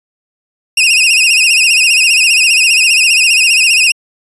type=tone with vibrato; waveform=sawtooth; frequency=2637 Hz; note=E7; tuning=in tune; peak=-3 dBFS; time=0.77-3.92 s; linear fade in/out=5 ms; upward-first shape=sine; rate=15 Hz; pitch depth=110 cents each way; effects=resampled to 24000 Hz